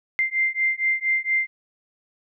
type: beating tone pair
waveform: sine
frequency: 2089 / 2093.3 Hz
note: C7 / C7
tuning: -3 / 0 cents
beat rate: 4.3 Hz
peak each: -23 dBFS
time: 0.19-1.47 s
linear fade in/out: 0 ms
effects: none